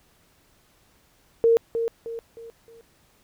sine tone with echo, 460.1 Hz, A#4, 23 cents flat, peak -14 dBFS, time 1.44-1.57 s, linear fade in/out 0 ms, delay 310 ms, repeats 4, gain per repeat -8 dB, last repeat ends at 2.81 s, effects pink hiss -61 dBFS RMS until 3.23 s

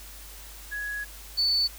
sine tone pair in turn, 1672 / 4484 Hz, G#6 / C#8, +11 / +19 cents, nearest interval octave + perfect fourth, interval 1708 cents, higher second, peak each -30 / -21 dBFS, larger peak second, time 0.71-1.05 / 1.37-1.68 s, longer first, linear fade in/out 20 ms, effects added 50 Hz sine -45 dBFS peak until 1.78 s + white hiss -46 dBFS RMS until 1.78 s

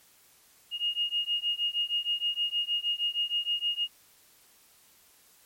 sine beating tone pair, 2852 / 2858.4 Hz, F7 / F7, +36 / +40 cents, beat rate 6.4 Hz, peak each -30 dBFS, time 0.71-3.88 s, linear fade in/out 50 ms, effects white hiss -60 dBFS RMS until 5.45 s + MP3 64 kbps

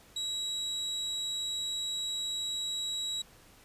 35% pulse tone, 3873 Hz, B7, 35 cents flat, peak -30 dBFS, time 0.16-3.22 s, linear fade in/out 5 ms, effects pink hiss -58 dBFS RMS until 3.64 s + resampled to 32000 Hz

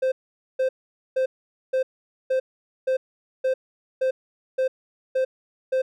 triangle tone bursts, 521 Hz, C5, 7 cents flat, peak -17 dBFS, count 11, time 0.02-5.82 s, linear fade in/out 10 ms, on 100 ms, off 470 ms, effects none

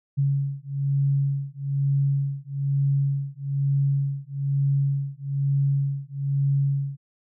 sine beating tone pair, 138.59 / 139.69 Hz, C#3 / C#3, 0 / +14 cents, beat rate 1.1 Hz, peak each -24 dBFS, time 0.17-6.97 s, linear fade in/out 20 ms, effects none

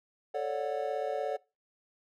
triangle chord, D major seventh, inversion second, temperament just, 440.5 / 550.6 / 587.3 / 734.2 Hz, A4 / C#5 / D5 / F#5, +2 / -12 / 0 / -14 cents, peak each -34 dBFS, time 0.34-1.37 s, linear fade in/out 10 ms, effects noise-tail reverb RT60 0.3 s tail -24 dB re dry

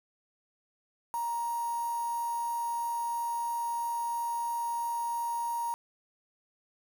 sine tone with quantisation, 939 Hz, A#5, 12 cents sharp, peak -30 dBFS, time 1.14-5.74 s, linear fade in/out 0 ms, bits 7, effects none

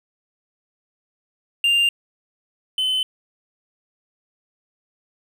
triangle tone pair in turn, 2794 / 3043 Hz, F7 / F#7, 0 / +48 cents, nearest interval minor second, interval 148 cents, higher second, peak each -13 / -17 dBFS, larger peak first, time 1.64-1.89 / 2.78-3.03 s, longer neither, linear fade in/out 2 ms, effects none

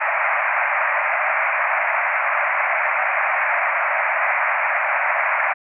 white band-pass noise, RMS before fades -20 dBFS, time 0-5.54 s, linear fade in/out 20 ms, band 590 to 2400 Hz, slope 96 dB/octave, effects none

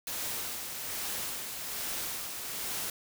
white noise with tremolo, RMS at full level -35 dBFS, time 0.07-2.9 s, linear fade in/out 2 ms, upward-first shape sine, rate 1.2 Hz, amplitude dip 40%, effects none

